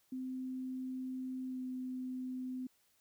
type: tone with pitch glide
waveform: sine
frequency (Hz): 258.1 to 255.6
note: C4 to C4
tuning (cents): -23 to -40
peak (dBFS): -38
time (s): 0.12-2.67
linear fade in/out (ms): 5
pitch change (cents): -17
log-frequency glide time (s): 1.48-1.6
effects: white hiss -73 dBFS RMS until 3 s

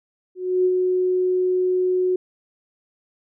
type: tone with ADSR envelope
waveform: sine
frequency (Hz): 366.8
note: F#4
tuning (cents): -15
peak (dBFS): -14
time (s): 0.35-2.16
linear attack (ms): 300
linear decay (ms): 55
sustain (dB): -3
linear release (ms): 4
effects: none

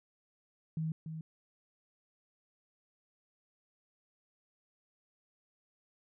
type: tone with echo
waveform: sine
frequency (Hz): 159.3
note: D#3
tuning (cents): +41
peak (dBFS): -32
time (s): 0.77-0.92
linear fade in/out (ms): 2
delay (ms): 290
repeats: 1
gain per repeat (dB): -7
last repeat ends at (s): 1.21
effects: none

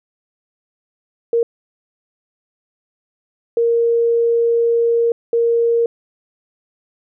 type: tone bursts at uneven times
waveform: sine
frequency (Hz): 466.2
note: A#4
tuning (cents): 0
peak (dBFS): -12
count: 3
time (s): 1.33-1.43 / 3.57-5.12 / 5.33-5.86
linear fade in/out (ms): 2
effects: none

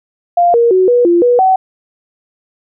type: tone with pitch steps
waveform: sine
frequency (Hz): 697 / 469.5 / 372.5 / 486 / 345.1 / 487 / 756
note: F5 / A#4 / F#4 / B4 / F4 / B4 / F#5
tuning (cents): -4 / +12 / +12 / -28 / -21 / -24 / +37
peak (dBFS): -6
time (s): 0.37-1.56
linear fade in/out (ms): 5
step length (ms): 170
effects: none

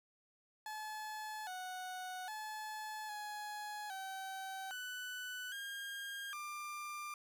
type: tone with pitch steps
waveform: 30% pulse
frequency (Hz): 859 / 738 / 860 / 839 / 768 / 1493 / 1614 / 1192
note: A5 / F#5 / A5 / G#5 / G5 / F#6 / G#6 / D6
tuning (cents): -42 / -5 / -40 / +17 / -36 / +15 / -50 / +25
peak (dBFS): -40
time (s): 0.66-7.14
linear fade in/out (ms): 2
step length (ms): 810
effects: none

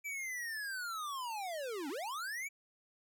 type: linear two-way sweep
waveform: square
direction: down then up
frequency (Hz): 2330 to 261.6 to 2330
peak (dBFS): -39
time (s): 0.04-2.49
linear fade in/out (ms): 20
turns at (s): 1.89
effects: none

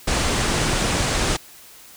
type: low-pass noise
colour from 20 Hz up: pink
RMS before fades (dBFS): -21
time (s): 0.07-1.37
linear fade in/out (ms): 10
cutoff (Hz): 9500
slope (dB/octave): 48
effects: white hiss -45 dBFS RMS until 1.96 s

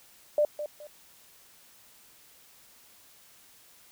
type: tone with echo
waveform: sine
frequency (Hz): 595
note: D5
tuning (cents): +22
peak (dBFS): -20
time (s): 0.38-0.45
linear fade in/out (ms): 2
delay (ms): 210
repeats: 2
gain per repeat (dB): -11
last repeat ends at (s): 0.87
effects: white hiss -57 dBFS RMS until 3.91 s

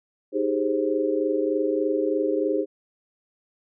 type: chord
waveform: sine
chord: Ab major seventh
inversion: second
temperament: equal with one note detuned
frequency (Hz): 311.1 / 392 / 415.3 / 527.5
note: Eb4 / G4 / Ab4 / C5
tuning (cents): 0 / 0 / 0 / +14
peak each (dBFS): -26 / -27 / -26 / -27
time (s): 0.32-2.66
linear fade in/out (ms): 50
effects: none

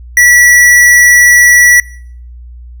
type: tone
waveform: square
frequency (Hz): 1947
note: B6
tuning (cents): -25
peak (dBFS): -3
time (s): 0.17-1.8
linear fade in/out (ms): 2
effects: noise-tail reverb RT60 0.6 s tail -23 dB re dry + added 60 Hz sine -27 dBFS peak until 2.8 s

